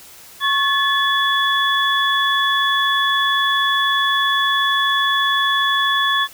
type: tone cluster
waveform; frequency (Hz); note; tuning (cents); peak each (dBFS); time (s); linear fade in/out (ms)
sine; 1100 / 1728 / 3417; C#6 / A6 / G#7; -14 / -32 / +49; -19; 0.4-6.28; 50
effects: white hiss -42 dBFS RMS until 6.33 s